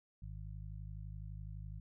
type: harmonic tone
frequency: 51.91 Hz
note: G#1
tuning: in tune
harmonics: 1 / 2 / 3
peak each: -46 / -48 / -52 dBFS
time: 0.22-1.8 s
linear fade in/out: 5 ms
effects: none